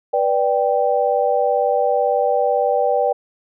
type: chord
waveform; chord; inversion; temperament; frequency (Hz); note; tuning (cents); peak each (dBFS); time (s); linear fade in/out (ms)
sine; G major; first; just; 490 / 588 / 784; B4 / D5 / G5; -14 / +2 / 0; -19; 0.13-3.13; 10
effects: none